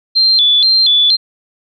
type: tone with vibrato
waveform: sine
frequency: 3794 Hz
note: A#7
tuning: 30 cents sharp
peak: -7 dBFS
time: 0.15-1.17 s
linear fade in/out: 20 ms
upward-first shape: square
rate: 2.1 Hz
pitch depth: 160 cents each way
effects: none